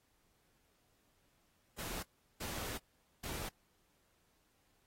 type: noise bursts at uneven times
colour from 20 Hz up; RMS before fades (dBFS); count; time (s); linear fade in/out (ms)
pink; -43; 3; 1.78-2.03 / 2.4-2.78 / 3.23-3.49; 10
effects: pink hiss -75 dBFS RMS until 4.86 s + AAC 48 kbps

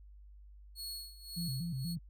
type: tone with tremolo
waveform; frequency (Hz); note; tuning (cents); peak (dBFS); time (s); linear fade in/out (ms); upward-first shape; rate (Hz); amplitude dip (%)
sawtooth; 4346; C#8; -35; -37; 0.75-1.96; 50; sine; 1.8; 85
type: tone with vibrato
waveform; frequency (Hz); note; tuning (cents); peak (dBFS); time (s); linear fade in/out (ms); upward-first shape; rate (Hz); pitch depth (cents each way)
sine; 150; D3; +37; -35; 1.36-1.99; 20; square; 4.1; 220
effects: added 50 Hz sine -52 dBFS peak until 2.09 s

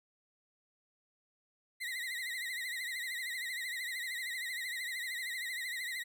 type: tone with vibrato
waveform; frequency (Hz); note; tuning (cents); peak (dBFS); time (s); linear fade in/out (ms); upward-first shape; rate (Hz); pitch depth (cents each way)
35% pulse; 1971; B6; -4; -35; 1.8-6.04; 20; triangle; 13; 120
effects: none

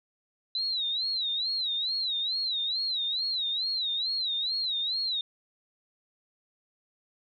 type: tone with vibrato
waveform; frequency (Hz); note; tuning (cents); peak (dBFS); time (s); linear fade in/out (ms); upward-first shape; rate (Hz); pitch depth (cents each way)
sine; 3951; B7; 0; -27; 0.55-5.21; 2; sine; 2.3; 150
effects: none

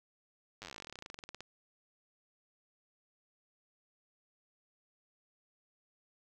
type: slowing click train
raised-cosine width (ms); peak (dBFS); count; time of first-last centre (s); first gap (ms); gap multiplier
0.2; -28; 30; 0.62-1.406; 9; 1.07
effects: none

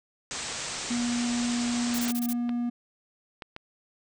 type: low-pass noise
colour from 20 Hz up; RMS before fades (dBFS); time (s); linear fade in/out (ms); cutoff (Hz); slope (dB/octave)
white; -35; 0.31-2.11; 0; 8500; 96
type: tone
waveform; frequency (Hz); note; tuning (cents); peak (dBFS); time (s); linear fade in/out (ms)
triangle; 240; B3; -49; -24; 0.9-2.7; 10
type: noise bursts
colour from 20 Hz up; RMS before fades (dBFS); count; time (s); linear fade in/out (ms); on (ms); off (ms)
blue; -35; 6; 1.94-2.332; 5; 47; 22
type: clicks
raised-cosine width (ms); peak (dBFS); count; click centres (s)
0.3; -22; 4; 1.985 / 2.493 / 3.422 / 3.564
effects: none

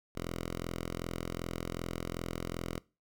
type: tone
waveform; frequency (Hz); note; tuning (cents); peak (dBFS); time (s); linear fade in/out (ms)
5% pulse; 42.62; F1; -41; -25; 0.15-2.79; 10
effects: noise-tail reverb RT60 0.3 s tail -22 dB re dry

